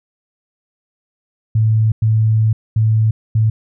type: tone bursts at uneven times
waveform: sine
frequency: 110 Hz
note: A2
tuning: in tune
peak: -10 dBFS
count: 4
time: 1.55-1.92 / 2.02-2.53 / 2.76-3.11 / 3.35-3.5 s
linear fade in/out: 5 ms
effects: none